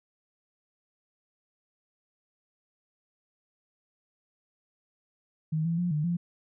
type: tone with pitch steps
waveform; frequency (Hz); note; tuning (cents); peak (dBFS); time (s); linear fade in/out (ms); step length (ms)
sine; 157 / 167.2 / 176.3 / 150.6 / 172.8; D#3 / E3 / F3 / D3 / F3; +16 / +25 / +17 / +44 / -18; -25; 5.52-6.17; 10; 130
effects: none